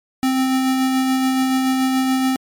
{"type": "tone with tremolo", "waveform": "square", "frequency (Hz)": 261.6, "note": "C4", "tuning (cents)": 0, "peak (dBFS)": -15, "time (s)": [0.23, 2.36], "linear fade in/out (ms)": 0, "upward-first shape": "sine", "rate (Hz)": 7, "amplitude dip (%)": 25, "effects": ["MP3 96 kbps"]}